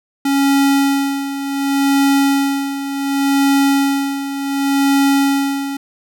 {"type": "tone with tremolo", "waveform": "square", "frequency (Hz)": 277.2, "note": "C#4", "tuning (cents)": 0, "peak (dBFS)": -11, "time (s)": [0.25, 5.77], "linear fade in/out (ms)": 5, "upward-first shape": "sine", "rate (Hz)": 0.68, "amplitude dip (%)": 70, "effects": []}